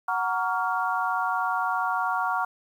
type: chord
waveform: sine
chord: Gb major seventh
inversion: none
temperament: equal with one note detuned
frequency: 740 / 932.3 / 1129.4 / 1396.9 Hz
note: Gb5 / Bb5 / Db6 / F6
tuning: 0 / 0 / +32 / 0 cents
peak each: -29 dBFS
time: 0.08-2.45 s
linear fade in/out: 5 ms
effects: 9-bit